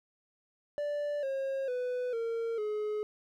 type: tone with pitch steps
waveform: triangle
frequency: 585 / 539.6 / 497.6 / 459 / 423.3 Hz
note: D5 / C#5 / B4 / A#4 / G#4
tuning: -7 / -47 / +13 / -27 / +33 cents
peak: -29 dBFS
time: 0.78-3.03 s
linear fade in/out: 0 ms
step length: 450 ms
effects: none